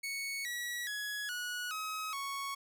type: tone with pitch steps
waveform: sawtooth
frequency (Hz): 2217 / 1930 / 1680.2 / 1462.7 / 1273.3 / 1108.5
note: C#7 / B6 / G#6 / F#6 / D#6 / C#6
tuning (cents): 0 / -40 / +20 / -20 / +40 / 0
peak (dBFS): -33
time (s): 0.03-2.55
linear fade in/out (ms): 10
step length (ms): 420
effects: none